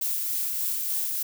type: noise with tremolo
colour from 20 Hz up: violet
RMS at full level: -27 dBFS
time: 0.01-1.23 s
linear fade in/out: 5 ms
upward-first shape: sine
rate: 3.4 Hz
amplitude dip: 25%
effects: none